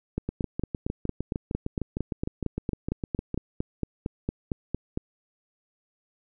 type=two click trains; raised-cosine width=3 ms; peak=-14 / -16 dBFS; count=22 / 21; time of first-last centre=0.18-4.975 / 0.29-3.343 s; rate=4.38 / 6.55 Hz; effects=none